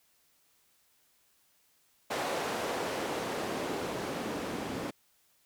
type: noise with band-pass filter sweep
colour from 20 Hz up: white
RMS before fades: -35 dBFS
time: 2.1-4.91 s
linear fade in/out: 10 ms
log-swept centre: 560 to 250 Hz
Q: 0.99
effects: white hiss -69 dBFS RMS until 5.45 s